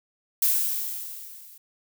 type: noise with level ramp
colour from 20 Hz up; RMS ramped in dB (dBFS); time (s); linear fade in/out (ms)
violet; -20 to -49; 0.42-1.58; 5
effects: none